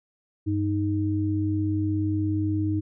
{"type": "tone pair together", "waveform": "sine", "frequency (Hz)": [98.08, 311.1], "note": ["G2", "D#4"], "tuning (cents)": [1, 0], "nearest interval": "octave + minor sixth", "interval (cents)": 1999, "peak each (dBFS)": -25, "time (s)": [0.46, 2.81], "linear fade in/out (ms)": 20, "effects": []}